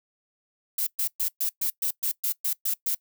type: noise bursts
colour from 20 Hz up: violet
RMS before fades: -26 dBFS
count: 11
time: 0.78-2.948 s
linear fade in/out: 5 ms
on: 88 ms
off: 120 ms
effects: noise-tail reverb RT60 0.1 s tail -21 dB re dry